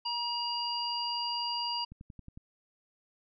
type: harmonic tone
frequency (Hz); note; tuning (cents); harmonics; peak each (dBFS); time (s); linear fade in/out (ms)
952; A#5; +36; 1 / 3 / 5; -35 / -38 / -34; 0.05-1.85; 10
type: click train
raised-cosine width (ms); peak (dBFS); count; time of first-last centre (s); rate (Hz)
5; -34; 6; 1.92-2.375; 11
effects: none